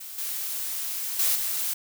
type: noise with level steps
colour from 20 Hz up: blue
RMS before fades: -39 / -31 / -23 / -28 dBFS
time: 0-1.74 s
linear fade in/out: 10 ms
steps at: 0.18 / 1.19 / 1.35 s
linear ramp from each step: 5 ms
effects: none